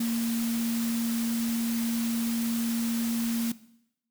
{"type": "tone in noise", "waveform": "sine", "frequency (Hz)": 231.1, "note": "A#3", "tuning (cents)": -15, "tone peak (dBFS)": -25, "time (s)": [0, 3.52], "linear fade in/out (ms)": 5, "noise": "white", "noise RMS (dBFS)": -37, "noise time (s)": [0, 3.52], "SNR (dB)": 9, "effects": ["noise-tail reverb RT60 0.8 s tail -18 dB re dry"]}